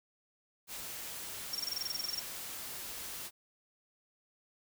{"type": "noise", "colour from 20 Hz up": "white", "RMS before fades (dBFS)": -43, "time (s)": [0.67, 3.31], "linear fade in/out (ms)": 50}
{"type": "tone bursts", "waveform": "sine", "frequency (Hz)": 5540, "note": "F8", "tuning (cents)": -15, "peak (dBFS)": -32, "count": 15, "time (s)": [1.53, 2.196], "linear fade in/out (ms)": 5, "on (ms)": 22, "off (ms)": 24}
{"effects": []}